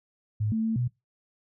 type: tone with pitch steps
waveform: sine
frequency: 106.5 / 221.7 / 223.8 / 122.6 Hz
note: G#2 / A3 / A3 / B2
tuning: +44 / +13 / +30 / -12 cents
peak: -24 dBFS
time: 0.4-0.88 s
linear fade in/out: 10 ms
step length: 120 ms
effects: noise-tail reverb RT60 0.2 s tail -21 dB re dry